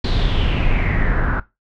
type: noise with low-pass filter sweep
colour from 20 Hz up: brown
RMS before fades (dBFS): -17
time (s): 0.04-1.4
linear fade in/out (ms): 5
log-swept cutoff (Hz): 4200 to 1400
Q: 5.2
effects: noise-tail reverb RT60 0.2 s tail -17 dB re dry